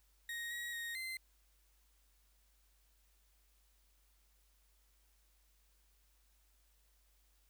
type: tone with pitch steps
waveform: 35% pulse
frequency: 1872 / 1903 / 1867 / 2071 Hz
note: A#6 / A#6 / A#6 / C7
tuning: +7 / +35 / +2 / -18 cents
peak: -39 dBFS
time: 0.29-1.17 s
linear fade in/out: 2 ms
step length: 220 ms
effects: added 50 Hz sine -70 dBFS peak until 7.49 s + white hiss -75 dBFS RMS until 7.49 s